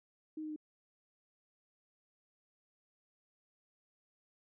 sine tone with pitch steps, 311.6 / 308.4 / 305.2 Hz, D#4 / D#4 / D#4, +3 / -15 / -33 cents, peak -39 dBFS, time 0.37-0.562 s, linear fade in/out 5 ms, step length 64 ms, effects none

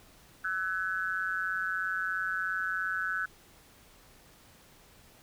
sine tone with amplitude modulation, 1500 Hz, F#6, 23 cents sharp, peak -25 dBFS, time 0.44-3.26 s, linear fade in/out 10 ms, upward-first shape sine, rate 183 Hz, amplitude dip 100%, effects pink hiss -58 dBFS RMS until 5.22 s

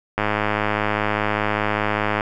click train, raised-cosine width 0.5 ms, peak -5 dBFS, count 214, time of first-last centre 0.18-2.209 s, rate 105 Hz, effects none

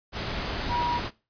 sine tone in noise, 962 Hz, B5, 46 cents flat, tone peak -24 dBFS, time 0.68-1.01 s, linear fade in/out 50 ms, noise pink, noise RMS -31 dBFS, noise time 0.12-1.11 s, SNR +4 dB, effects noise-tail reverb RT60 0.3 s tail -20 dB re dry + resampled to 11025 Hz

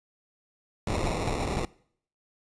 pink noise with sample-and-hold, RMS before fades -29 dBFS, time 0.87-1.65 s, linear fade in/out 2 ms, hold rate 1575 Hz, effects noise-tail reverb RT60 0.6 s tail -22 dB re dry + resampled to 22050 Hz

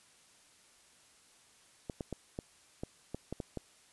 clicks, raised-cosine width 2 ms, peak -24 dBFS, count 9, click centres 1.898 / 2.008 / 2.127 / 2.389 / 2.835 / 3.146 / 3.326 / 3.402 / 3.573 s, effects white hiss -63 dBFS RMS until 3.92 s + resampled to 24000 Hz

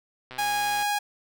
click train, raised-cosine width 0.3 ms, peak -24 dBFS, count 67, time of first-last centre 0.31-0.826 s, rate 128 Hz
sawtooth tone, 824 Hz, G#5, 14 cents flat, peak -20 dBFS, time 0.38-0.99 s, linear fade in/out 10 ms
effects none

